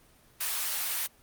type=high-pass noise; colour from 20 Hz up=white; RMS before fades=-31 dBFS; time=0.4-1.07 s; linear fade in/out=10 ms; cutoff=870 Hz; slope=12 dB/octave; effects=pink hiss -60 dBFS RMS until 1.22 s + Opus 24 kbps